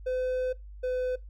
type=tone pair in turn; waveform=triangle; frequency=509 / 505.5 Hz; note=C5 / B4; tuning=-48 / +40 cents; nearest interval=unison; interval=12 cents; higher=first; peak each=-25 dBFS; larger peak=neither; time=0.06-0.53 / 0.83-1.16 s; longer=first; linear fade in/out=10 ms; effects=noise-tail reverb RT60 0.2 s tail -20 dB re dry + added 50 Hz sine -42 dBFS peak until 1.29 s